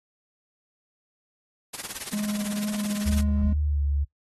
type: noise with tremolo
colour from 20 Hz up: white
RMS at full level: -31 dBFS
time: 1.73-3.23 s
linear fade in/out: 10 ms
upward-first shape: triangle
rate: 18 Hz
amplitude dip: 100%
type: tone with vibrato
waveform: triangle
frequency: 207.7 Hz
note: G#3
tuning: in tune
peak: -24 dBFS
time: 2.13-3.53 s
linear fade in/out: 5 ms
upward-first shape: triangle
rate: 2.2 Hz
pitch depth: 13 cents each way
type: tone with pitch glide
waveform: sine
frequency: 74.5 to 71.3 Hz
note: D2 to C#2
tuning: +25 to +49 cents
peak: -22 dBFS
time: 3.05-4.05 s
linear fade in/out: 20 ms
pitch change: -76 cents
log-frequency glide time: 3.64-3.83 s
effects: noise-tail reverb RT60 0.1 s tail -19 dB re dry + AAC 32 kbps